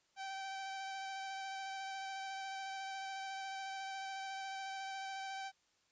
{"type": "tone with vibrato", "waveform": "sawtooth", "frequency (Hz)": 775, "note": "G5", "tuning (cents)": -20, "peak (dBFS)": -38, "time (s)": [0.16, 5.52], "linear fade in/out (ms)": 50, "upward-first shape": "square", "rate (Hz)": 14, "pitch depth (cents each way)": 11, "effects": ["white hiss -75 dBFS RMS until 5.91 s", "resampled to 16000 Hz"]}